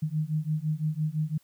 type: beating tone pair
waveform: sine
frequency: 151.6 / 157.5 Hz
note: D#3 / D#3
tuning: -45 / +21 cents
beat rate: 5.9 Hz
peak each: -29 dBFS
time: 0.02-1.38 s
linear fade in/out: 10 ms
effects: white hiss -65 dBFS RMS until 1.43 s